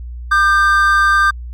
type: tone pair together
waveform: triangle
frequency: 1202.7 / 1568 Hz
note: D6 / G6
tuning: +41 / 0 cents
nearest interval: perfect fourth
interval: 459 cents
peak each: -10 dBFS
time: 0.31-1.31 s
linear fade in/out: 10 ms
effects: added 60 Hz sine -25 dBFS peak until 1.53 s + MP3 96 kbps